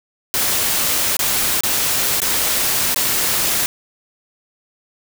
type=noise with dropouts; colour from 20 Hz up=white; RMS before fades=-18 dBFS; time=0.34-3.66 s; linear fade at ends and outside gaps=0 ms; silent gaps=1.168-1.192 / 1.607-1.635 / 2.202-2.218 / 2.945-2.96 s; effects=none